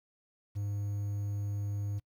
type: tone with quantisation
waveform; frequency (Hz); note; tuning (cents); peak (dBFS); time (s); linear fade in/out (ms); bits
triangle; 101.8; G#2; -34; -30; 0.55-2; 20; 10
effects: noise-tail reverb RT60 0.1 s tail -26 dB re dry